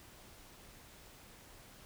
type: silence
effects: pink hiss -57 dBFS RMS until 1.85 s